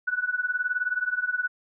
sine tone with tremolo, 1480 Hz, F#6, in tune, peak -20 dBFS, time 0.07-1.48 s, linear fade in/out 10 ms, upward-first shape triangle, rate 19 Hz, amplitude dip 95%, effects none

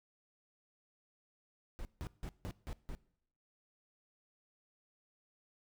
brown noise bursts, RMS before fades -42 dBFS, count 6, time 1.79-2.95 s, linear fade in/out 0 ms, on 60 ms, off 160 ms, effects noise-tail reverb RT60 0.7 s tail -21 dB re dry

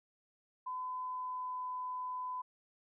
sine tone with pitch glide, 1012 to 1006.2 Hz, B5 to B5, +42 to +32 cents, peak -37 dBFS, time 0.66-2.42 s, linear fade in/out 10 ms, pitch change -10 cents, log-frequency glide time 1-1.66 s, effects none

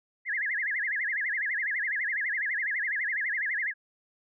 sine tone with vibrato, 1864.7 Hz, A#6, in tune, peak -27 dBFS, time 0.25-3.74 s, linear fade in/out 50 ms, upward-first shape sine, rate 12 Hz, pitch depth 230 cents each way, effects none

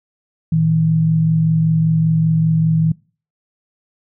sine tone pair together, 115.1 / 160.25 Hz, A#2 / E3, -22 / -49 cents, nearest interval tritone, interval 573 cents, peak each -22 / -12 dBFS, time 0.52-2.92 s, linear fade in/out 5 ms, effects noise-tail reverb RT60 0.4 s tail -24 dB re dry

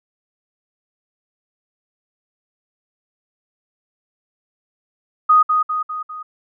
sine tone with echo, 1244.5 Hz, D#6, in tune, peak -8 dBFS, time 5.29-5.43 s, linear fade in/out 10 ms, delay 200 ms, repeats 4, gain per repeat -5 dB, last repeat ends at 6.23 s, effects none

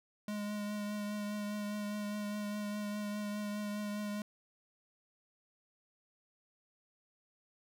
square tone with vibrato, 207.7 Hz, G#3, in tune, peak -37 dBFS, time 0.28-4.22 s, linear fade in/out 2 ms, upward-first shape triangle, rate 4.9 Hz, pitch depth 21 cents each way, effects none

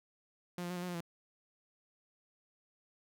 sawtooth tone with pitch steps, 177.2 / 174.7 / 180.3 / 175.9 / 180.8 / 176.3 / 169.3 Hz, F3 / F3 / F#3 / F3 / F#3 / F3 / E3, +25 / +1 / -45 / +13 / -40 / +17 / +46 cents, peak -34 dBFS, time 0.58-1.007 s, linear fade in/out 2 ms, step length 61 ms, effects none

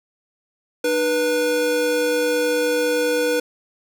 square tone pair together, 303 / 488.4 Hz, D#4 / B4, -46 / -19 cents, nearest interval minor sixth, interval 827 cents, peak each -26 / -19 dBFS, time 0.84-3.4 s, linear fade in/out 5 ms, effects none

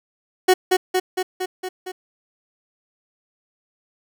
30% pulse tone with echo, 369.8 Hz, F#4, 1 cent flat, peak -8 dBFS, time 0.48-0.54 s, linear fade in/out 10 ms, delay 230 ms, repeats 6, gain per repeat -3 dB, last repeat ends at 1.92 s, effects none

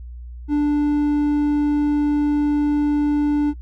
triangle tone with hard clipping, 293.7 Hz, D4, in tune, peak -16 dBFS, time 0.48-3.54 s, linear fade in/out 50 ms, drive 6 dB, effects noise-tail reverb RT60 0.1 s tail -21 dB re dry + added 60 Hz sine -32 dBFS peak until 3.61 s

